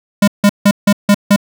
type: tone bursts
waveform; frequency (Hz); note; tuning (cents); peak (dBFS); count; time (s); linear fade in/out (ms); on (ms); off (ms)
square; 203; G#3; -39; -6; 6; 0.22-1.362; 5; 57; 160
effects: none